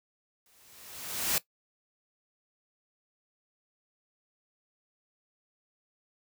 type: noise with exponential growth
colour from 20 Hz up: white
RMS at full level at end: -26 dBFS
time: 0.46-1.38 s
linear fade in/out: 1 ms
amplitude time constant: 200 ms
effects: noise-tail reverb RT60 0.1 s tail -17 dB re dry